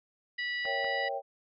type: harmonic tone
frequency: 975 Hz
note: B5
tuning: 23 cents flat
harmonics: 2 / 3 / 4 / 5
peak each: -32 / -41 / -45 / -45 dBFS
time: 0.38-1.09 s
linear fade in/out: 10 ms
type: chord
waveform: sine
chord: A# diminished seventh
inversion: none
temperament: equal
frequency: 466.2 / 554.4 / 659.3 / 784 Hz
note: A#4 / C#5 / E5 / G5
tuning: 0 / 0 / 0 / 0 cents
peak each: -41 / -35 / -41 / -35 dBFS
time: 0.64-1.22 s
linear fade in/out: 50 ms
type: clicks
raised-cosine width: 0.5 ms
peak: -30 dBFS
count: 2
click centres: 0.654 / 0.845 s
effects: none